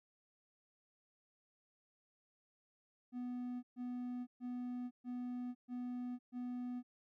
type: tone bursts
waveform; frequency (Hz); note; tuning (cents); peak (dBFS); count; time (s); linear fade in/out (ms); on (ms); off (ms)
triangle; 246.9; B3; 0; -38; 6; 3.12-6.83; 50; 510; 130
effects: none